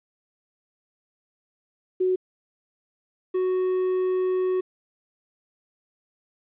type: tone pair in turn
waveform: sine / triangle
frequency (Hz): 370 / 370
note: F#4 / F#4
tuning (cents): 0 / 0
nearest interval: unison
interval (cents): 0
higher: neither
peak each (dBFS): -19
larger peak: neither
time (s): 2-2.16 / 3.34-4.61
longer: second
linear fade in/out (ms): 10
effects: resampled to 8000 Hz + 10-bit